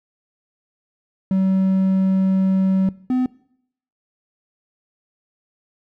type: tone pair in turn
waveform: triangle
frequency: 190.3 / 254 Hz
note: F#3 / B3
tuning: +49 / +49 cents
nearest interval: perfect fourth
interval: 500 cents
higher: second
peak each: -13 / -14 dBFS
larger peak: first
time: 1.31-2.89 / 3.1-3.26 s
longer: first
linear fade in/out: 2 ms
effects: noise-tail reverb RT60 0.7 s tail -21 dB re dry